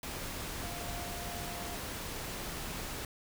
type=tone in noise; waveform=sine; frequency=698.5 Hz; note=F5; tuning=in tune; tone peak=-45 dBFS; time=0.63-1.75 s; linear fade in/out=2 ms; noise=pink; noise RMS=-40 dBFS; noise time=0.03-3.05 s; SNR=-8 dB; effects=none